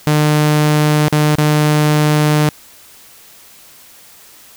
sawtooth tone with dropouts, 150.8 Hz, D3, 46 cents sharp, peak -6 dBFS, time 0.07-2.49 s, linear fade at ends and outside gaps 0 ms, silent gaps 1.082-1.126 / 1.353-1.384 s, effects white hiss -42 dBFS RMS until 4.56 s

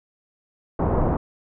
pink low-pass noise, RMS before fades -21 dBFS, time 0.79-1.17 s, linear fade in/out 5 ms, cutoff 1000 Hz, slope 24 dB/octave, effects none

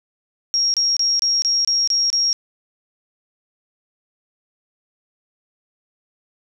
sine tone bursts, 5588 Hz, F8, in tune, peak -15 dBFS, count 8, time 0.54-2.329 s, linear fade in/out 0 ms, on 200 ms, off 27 ms, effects none

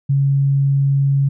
sine tone, 138.59 Hz, C#3, in tune, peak -12 dBFS, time 0.09-1.29 s, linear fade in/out 10 ms, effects none

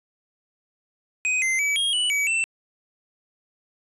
square tone with pitch steps, 2508 / 2076 / 2289 / 3257 / 2959 / 2277 / 2678 Hz, D#7 / C7 / D7 / G#7 / F#7 / C#7 / E7, +13 / -14 / -45 / -34 / -1 / +46 / +27 cents, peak -21 dBFS, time 1.25-2.44 s, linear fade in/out 0 ms, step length 170 ms, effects resampled to 24000 Hz

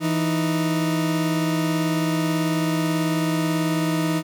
40% pulse tone pair together, 164.81 / 311.3 Hz, E3 / D#4, 0 / +1 cents, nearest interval major seventh, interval 1101 cents, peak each -22 dBFS, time 0-4.23 s, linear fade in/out 50 ms, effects none

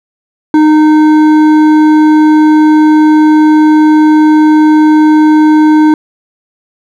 sine tone with hard clipping, 307.5 Hz, D#4, 20 cents flat, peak -4 dBFS, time 0.54-5.94 s, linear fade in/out 2 ms, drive 9 dB, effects none

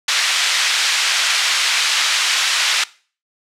white band-pass noise, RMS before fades -17 dBFS, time 0.08-2.84 s, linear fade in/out 5 ms, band 1500 to 4500 Hz, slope 12 dB/octave, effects noise-tail reverb RT60 0.4 s tail -20 dB re dry + low-pass 10000 Hz 12 dB/octave

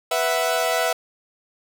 sawtooth chord, B suspended fourth, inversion none, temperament equal with one note detuned, 493.9 / 659.3 / 742.6 Hz, B4 / E5 / F#5, 0 / 0 / +6 cents, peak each -22 / -18 / -22 dBFS, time 0.11-0.93 s, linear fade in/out 5 ms, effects none

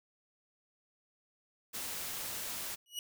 white noise, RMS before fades -40 dBFS, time 1.73-2.76 s, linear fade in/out 20 ms
sawtooth tone with exponential growth, 2914 Hz, F#7, 27 cents flat, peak -30 dBFS, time 2.86-2.99 s, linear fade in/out 1 ms, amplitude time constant 28 ms
effects none

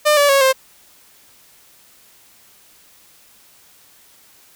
sawtooth tone with pitch steps, 600 / 574.9 / 550.8 / 527.8 Hz, D5 / D5 / C#5 / C5, +37 / -37 / -11 / +15 cents, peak -7 dBFS, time 0.05-0.53 s, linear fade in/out 20 ms, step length 120 ms, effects white hiss -50 dBFS RMS until 4.55 s

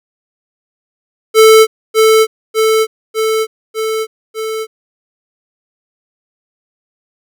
square tone with echo, 440 Hz, A4, in tune, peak -3 dBFS, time 1.34-1.67 s, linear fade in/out 50 ms, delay 600 ms, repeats 5, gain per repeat -3 dB, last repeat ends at 4.67 s, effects none

